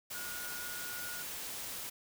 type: tone in noise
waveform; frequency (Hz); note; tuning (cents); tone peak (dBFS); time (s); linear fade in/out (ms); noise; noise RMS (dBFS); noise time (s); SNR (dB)
sine; 1442; F#6; -45; -44; 0.14-1.23; 10; white; -42; 0.1-1.9; -5
effects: none